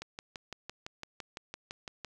click train, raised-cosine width 0.2 ms, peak -23 dBFS, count 13, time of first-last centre 0.02-2.047 s, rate 5.92 Hz, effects none

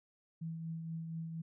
sine tone with tremolo, 163.4 Hz, E3, 15 cents flat, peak -37 dBFS, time 0.41-1.42 s, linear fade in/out 10 ms, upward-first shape triangle, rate 4.2 Hz, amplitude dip 40%, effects none

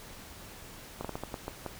slowing click train, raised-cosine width 1 ms, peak -21 dBFS, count 8, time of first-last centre 1.01-1.663 s, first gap 36 ms, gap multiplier 1.31, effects pink hiss -48 dBFS RMS until 1.79 s

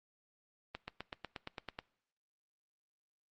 accelerating click train, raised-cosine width 0.3 ms, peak -25 dBFS, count 10, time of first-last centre 0.75-1.789 s, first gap 130 ms, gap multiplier 0.97, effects noise-tail reverb RT60 0.7 s tail -22 dB re dry + Opus 32 kbps

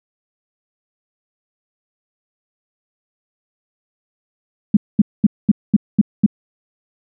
sine tone bursts, 207.7 Hz, G#3, in tune, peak -5 dBFS, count 7, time 4.74-6.263 s, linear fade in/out 5 ms, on 29 ms, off 220 ms, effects none

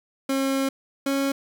30% pulse tone pair in turn, 270 / 274.9 Hz, C#4 / C#4, -45 / -14 cents, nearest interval unison, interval 31 cents, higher second, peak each -19 dBFS, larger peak neither, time 0.29-0.69 / 1.06-1.32 s, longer first, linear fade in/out 5 ms, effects 10-bit

